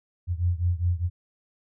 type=beating tone pair; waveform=sine; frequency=86 / 90.9 Hz; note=F2 / F#2; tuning=-26 / -30 cents; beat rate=4.9 Hz; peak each=-24 / -26 dBFS; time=0.27-1.1 s; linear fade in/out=50 ms; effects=none